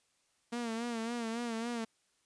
sawtooth tone with vibrato, 232 Hz, A#3, 8 cents flat, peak -31 dBFS, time 0.52-1.85 s, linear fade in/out 10 ms, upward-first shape sine, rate 3.6 Hz, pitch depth 66 cents each way, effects white hiss -74 dBFS RMS until 2.25 s + resampled to 22050 Hz

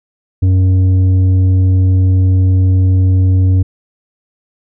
triangle tone with tanh clipping, 93.2 Hz, F#2, 13 cents sharp, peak -8 dBFS, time 0.42-3.63 s, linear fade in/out 10 ms, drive 11 dB, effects none

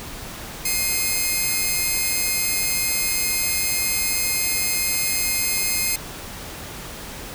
5% pulse tone pair together, 2114 / 2519 Hz, C7 / D#7, +17 / +21 cents, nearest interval minor third, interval 304 cents, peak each -12 / -15 dBFS, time 0.65-5.96 s, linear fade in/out 5 ms, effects pink hiss -35 dBFS RMS until 7.34 s

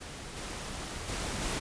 pink noise with level steps, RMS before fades -43 / -39 / -35 / -33 dBFS, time 0-1.6 s, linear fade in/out 20 ms, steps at 0.36 / 1.08 / 1.41 s, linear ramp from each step 10 ms, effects resampled to 22050 Hz

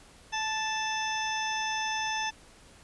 harmonic tone with a mistuned harmonic, 880 Hz, A5, in tune, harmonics 1 / 2 / 3 / 4 / 6 / 7, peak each -32 / -35 / -37 / -38 / -40 / -40 dBFS, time 0.32-2.31 s, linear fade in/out 20 ms, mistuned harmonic 1, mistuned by -17 cents, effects pink hiss -55 dBFS RMS until 2.83 s + resampled to 24000 Hz

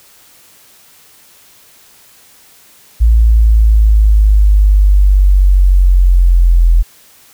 sine linear sweep, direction down, 56.6 to 41.86 Hz, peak -4 dBFS, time 3-6.83 s, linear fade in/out 20 ms, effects white hiss -44 dBFS RMS until 7.33 s

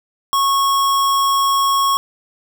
square tone, 1100 Hz, C#6, 14 cents flat, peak -14 dBFS, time 0.33-1.97 s, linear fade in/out 0 ms, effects none

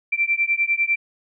sine beating tone pair, 2344 / 2354 Hz, D7 / D7, -4 / +3 cents, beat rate 10 Hz, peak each -21 dBFS, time 0.12-0.96 s, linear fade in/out 10 ms, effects none

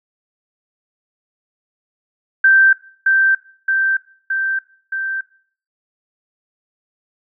sine tone with echo, 1564 Hz, G6, 4 cents flat, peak -7 dBFS, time 2.44-2.73 s, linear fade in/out 5 ms, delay 620 ms, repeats 4, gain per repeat -3 dB, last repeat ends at 5.21 s, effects noise-tail reverb RT60 0.5 s tail -19 dB re dry

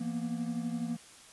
triangle tone cluster, 168.3 / 232.9 / 244.9 Hz, E3 / A#3 / B3, +36 / -1 / -14 cents, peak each -37 / -32 / -37 dBFS, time 0-0.97 s, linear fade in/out 10 ms, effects white hiss -54 dBFS RMS until 1.32 s + resampled to 24000 Hz

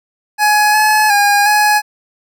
25% pulse tone with pitch steps, 841 / 855 / 815 / 840 Hz, G#5 / A5 / G#5 / G#5, +22 / -50 / -33 / +19 cents, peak -5 dBFS, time 0.38-1.82 s, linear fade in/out 50 ms, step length 360 ms, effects none

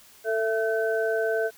sine tone cluster, 445.4 / 665 / 1527 Hz, A4 / E5 / G6, +21 / +15 / -46 cents, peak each -25 / -27 / -30 dBFS, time 0.24-1.51 s, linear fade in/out 50 ms, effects white hiss -53 dBFS RMS until 1.57 s

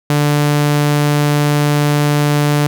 sawtooth tone, 146.9 Hz, D3, 1 cent sharp, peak -7 dBFS, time 0.1-2.67 s, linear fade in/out 2 ms, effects none

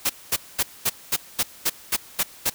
white noise bursts, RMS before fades -21 dBFS, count 10, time 0.05-2.5 s, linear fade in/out 10 ms, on 47 ms, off 220 ms, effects white hiss -46 dBFS RMS until 2.54 s

